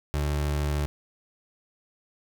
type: tone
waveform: 30% pulse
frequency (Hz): 73.4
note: D2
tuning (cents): 0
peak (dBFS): -22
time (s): 0.14-0.86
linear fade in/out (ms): 0
effects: none